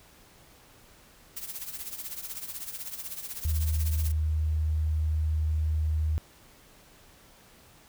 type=noise with tremolo; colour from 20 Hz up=blue; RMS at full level=-35 dBFS; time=1.36-4.12 s; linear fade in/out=10 ms; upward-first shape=triangle; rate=16 Hz; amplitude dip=80%
type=tone; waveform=sine; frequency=77.78 Hz; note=D#2; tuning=in tune; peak=-24 dBFS; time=3.45-6.18 s; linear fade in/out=0 ms
effects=pink hiss -56 dBFS RMS until 7.88 s